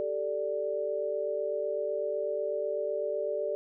sine chord, G suspended second, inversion none, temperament equal, 392 / 440 / 587.3 Hz, G4 / A4 / D5, 0 / 0 / 0 cents, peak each -36 / -34 / -31 dBFS, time 0-3.55 s, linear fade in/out 0 ms, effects none

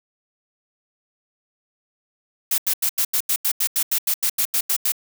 blue noise bursts, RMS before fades -20 dBFS, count 16, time 2.51-4.921 s, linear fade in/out 5 ms, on 71 ms, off 85 ms, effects none

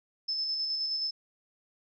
sine tone with tremolo, 5250 Hz, E8, 8 cents flat, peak -28 dBFS, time 0.28-1.11 s, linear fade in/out 10 ms, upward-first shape square, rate 9.5 Hz, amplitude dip 25%, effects none

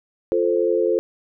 sine chord, F major, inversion none, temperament equal, 349.2 / 440 / 523.3 Hz, F4 / A4 / C5, 0 / 0 / 0 cents, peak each -21 / -20 / -22 dBFS, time 0.32-0.99 s, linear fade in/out 0 ms, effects none

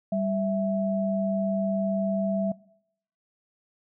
sine tone pair together, 196 / 659.3 Hz, G3 / E5, 0 / 0 cents, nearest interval octave + major sixth, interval 2100 cents, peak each -26 dBFS, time 0.12-2.52 s, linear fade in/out 5 ms, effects noise-tail reverb RT60 0.7 s tail -22 dB re dry

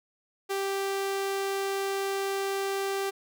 sawtooth tone, 392 Hz, G4, in tune, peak -24 dBFS, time 0.49-3.11 s, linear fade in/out 20 ms, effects none

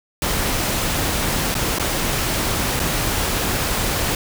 pink noise with dropouts, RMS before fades -21 dBFS, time 0.22-4.15 s, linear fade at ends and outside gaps 2 ms, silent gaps 1.543-1.551 / 1.786-1.796 / 2.795-2.799 s, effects none

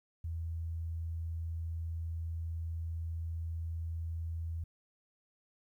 sine tone, 82.41 Hz, E2, in tune, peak -35 dBFS, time 0.24-4.64 s, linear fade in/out 5 ms, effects 12-bit

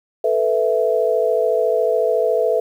sine chord, A suspended second, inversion none, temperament equal, 440 / 493.9 / 659.3 Hz, A4 / B4 / E5, 0 / 0 / 0 cents, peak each -19 dBFS, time 0.24-2.6 s, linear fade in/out 5 ms, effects 8-bit

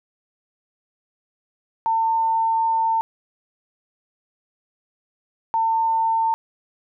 sine tone pair in turn, 901 / 901 Hz, A5 / A5, +41 / +41 cents, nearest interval unison, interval 0 cents, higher neither, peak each -17 / -17 dBFS, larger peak neither, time 1.86-3.01 / 5.54-6.34 s, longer first, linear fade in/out 0 ms, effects none

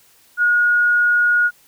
sine tone, 1443 Hz, F#6, 44 cents flat, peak -12 dBFS, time 0.37-1.51 s, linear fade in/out 50 ms, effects white hiss -53 dBFS RMS until 1.67 s

